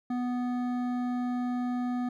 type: tone with hard clipping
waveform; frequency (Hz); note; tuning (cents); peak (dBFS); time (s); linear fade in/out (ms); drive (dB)
sine; 246.9; B3; 0; -30; 0.1-2.09; 5; 11
effects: none